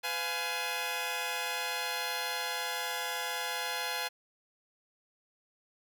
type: chord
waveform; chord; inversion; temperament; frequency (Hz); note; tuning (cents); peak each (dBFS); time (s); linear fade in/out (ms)
10% pulse; F diminished; second; just; 502.9 / 698.5 / 838.1; Cb5 / F5 / Ab5; +31 / 0 / +16; -30 / -30 / -27; 0.03-4.09; 20
effects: none